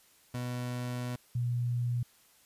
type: tone pair in turn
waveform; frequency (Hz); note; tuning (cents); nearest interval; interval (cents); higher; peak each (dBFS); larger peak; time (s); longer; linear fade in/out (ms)
30% pulse / sine; 123.47 / 121.14; B2 / B2; 0 / -33; unison; 33; first; -31 / -28; second; 0.34-1.16 / 1.35-2.03; first; 5
effects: white hiss -63 dBFS RMS until 2.45 s + resampled to 32000 Hz